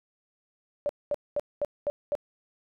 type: tone bursts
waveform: sine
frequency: 581 Hz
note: D5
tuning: 19 cents flat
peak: -24 dBFS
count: 6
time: 0.86-2.152 s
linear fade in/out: 0 ms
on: 32 ms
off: 220 ms
effects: none